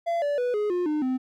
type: tone with pitch steps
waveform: triangle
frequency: 680 / 578.5 / 492.1 / 418.6 / 356.1 / 302.9 / 257.7 Hz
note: F5 / D5 / B4 / G#4 / F4 / D#4 / C4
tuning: -46 / -26 / -6 / +14 / +34 / -46 / -26 cents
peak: -21 dBFS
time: 0.06-1.18 s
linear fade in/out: 20 ms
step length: 160 ms
effects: none